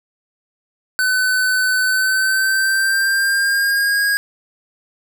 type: tone with pitch glide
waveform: square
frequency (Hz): 1511 to 1638.3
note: F#6 to G#6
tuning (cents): +36 to -24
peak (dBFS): -15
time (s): 0.99-4.17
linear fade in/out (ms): 0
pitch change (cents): +140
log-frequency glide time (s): 1.84-4.04
effects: none